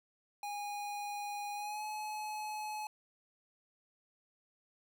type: tone with pitch glide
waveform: square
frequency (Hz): 821 to 852.4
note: G#5 to G#5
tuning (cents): -20 to +45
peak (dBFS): -39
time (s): 0.43-2.87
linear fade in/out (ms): 2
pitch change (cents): +65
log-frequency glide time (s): 1.55-1.84
effects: none